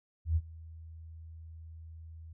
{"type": "tone with ADSR envelope", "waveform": "sine", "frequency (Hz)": 81, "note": "E2", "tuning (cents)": -30, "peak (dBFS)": -23, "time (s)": [0.25, 2.33], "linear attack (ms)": 110, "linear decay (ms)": 47, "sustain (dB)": -22, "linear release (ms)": 5, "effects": []}